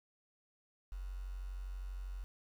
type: tone with quantisation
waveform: sine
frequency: 46.25 Hz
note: F#1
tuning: in tune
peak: -40 dBFS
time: 0.92-2.24 s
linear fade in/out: 0 ms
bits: 10
effects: none